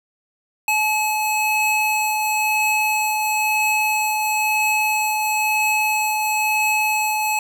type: tone pair together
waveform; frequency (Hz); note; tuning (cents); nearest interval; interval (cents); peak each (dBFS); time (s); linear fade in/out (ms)
square; 856 / 2569; A5 / E7; -48 / -45; octave + perfect fifth; 1903; -21; 0.68-7.39; 2
effects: none